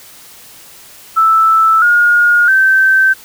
sine tone with pitch steps, 1318.5 / 1429.6 / 1550 Hz, E6 / F6 / G6, 0 / +40 / -20 cents, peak -6 dBFS, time 1.16-3.14 s, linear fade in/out 20 ms, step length 660 ms, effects white hiss -38 dBFS RMS until 3.24 s

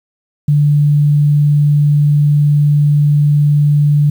sine tone, 146.83 Hz, D3, in tune, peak -7 dBFS, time 0.48-4.1 s, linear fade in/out 5 ms, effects 7-bit

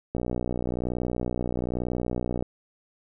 click train, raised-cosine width 2 ms, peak -15 dBFS, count 140, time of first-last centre 0.15-2.425 s, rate 61.1 Hz, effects none

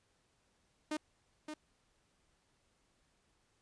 sawtooth tone with echo, 305.6 Hz, D#4, 31 cents flat, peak -31 dBFS, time 0.91-0.97 s, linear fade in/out 5 ms, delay 570 ms, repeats 1, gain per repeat -7 dB, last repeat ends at 1.54 s, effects pink hiss -75 dBFS RMS until 3.61 s + resampled to 22050 Hz

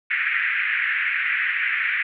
pink band-pass noise, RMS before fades -23 dBFS, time 0.1-2.03 s, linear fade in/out 10 ms, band 1600 to 2400 Hz, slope 48 dB/octave, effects none

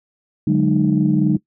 sine tone cluster, 147.4 / 184.8 / 208.7 / 306.7 Hz, D3 / F#3 / G#3 / D#4, +7 / -2 / +9 / -25 cents, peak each -18 dBFS, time 0.47-1.37 s, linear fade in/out 5 ms, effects noise-tail reverb RT60 0.1 s tail -20 dB re dry + tanh soft clip ceiling -4 dBFS

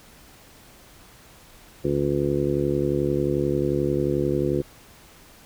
harmonic tone, 71.3 Hz, C#2, 49 cents sharp, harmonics 1 / 2 / 3 / 4 / 5 / 6 / 7, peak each -35 / -27 / -33 / -28 / -24 / -31 / -29 dBFS, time 1.84-4.62 s, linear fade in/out 10 ms, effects pink hiss -50 dBFS RMS until 5.45 s

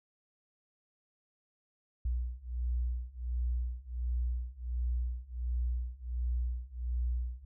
sine beating tone pair, 60 / 61.4 Hz, B1 / B1, -49 / -9 cents, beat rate 1.4 Hz, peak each -35 / -34 dBFS, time 2.05-7.45 s, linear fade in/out 5 ms, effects none

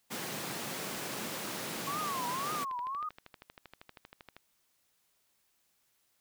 pink high-pass noise, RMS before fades -39 dBFS, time 0.1-2.65 s, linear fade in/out 20 ms, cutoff 150 Hz, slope 24 dB/octave
click train, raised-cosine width 0.3 ms, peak -32 dBFS, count 44, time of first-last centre 0.98-4.366 s, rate 12.7 Hz
sine tone with vibrato, 1094 Hz, C#6, 23 cents flat, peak -34 dBFS, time 1.87-3.09 s, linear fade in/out 5 ms, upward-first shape triangle, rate 1.9 Hz, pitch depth 240 cents each way
effects white hiss -74 dBFS RMS until 6.2 s

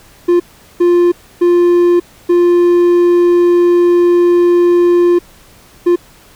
triangle tone bursts at uneven times, 350 Hz, F4, 4 cents sharp, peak -4 dBFS, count 5, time 0.28-0.4 / 0.8-1.12 / 1.41-2 / 2.29-5.19 / 5.86-5.96 s, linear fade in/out 10 ms, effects pink hiss -43 dBFS RMS until 6.35 s

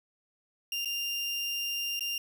30% pulse tone with dropouts, 2794 Hz, F7, in tune, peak -28 dBFS, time 0.72-2.18 s, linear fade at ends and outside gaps 2 ms, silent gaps 0.848-0.856 / 1.994-2.007 s, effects none

